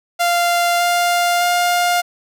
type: tone with pitch steps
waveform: sawtooth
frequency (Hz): 695 / 700.2 / 705.5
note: F5 / F5 / F5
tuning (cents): -9 / +4 / +17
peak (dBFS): -10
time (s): 0.19-2.02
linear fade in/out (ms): 20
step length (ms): 610
effects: none